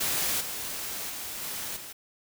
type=noise with level steps; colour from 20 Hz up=white; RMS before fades=-28 / -35 / -37 / -35 / -42 dBFS; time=0-1.93 s; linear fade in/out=10 ms; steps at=0.4 / 1.09 / 1.41 / 1.76 s; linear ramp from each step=10 ms; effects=none